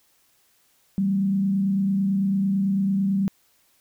sine tone with frequency modulation, 195.1 Hz, G3, 8 cents flat, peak -19 dBFS, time 0.98-3.28 s, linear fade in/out 0 ms, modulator 29 Hz, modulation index 0.39, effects white hiss -63 dBFS RMS until 3.8 s

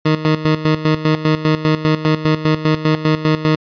20% pulse tone with tremolo, 155.56 Hz, D#3, in tune, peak -6 dBFS, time 0.05-3.56 s, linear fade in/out 10 ms, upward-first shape square, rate 5 Hz, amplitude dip 75%, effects resampled to 11025 Hz

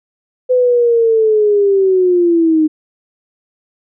sine linear sweep, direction down, 508 to 306.5 Hz, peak -8 dBFS, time 0.49-2.68 s, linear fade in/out 20 ms, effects none

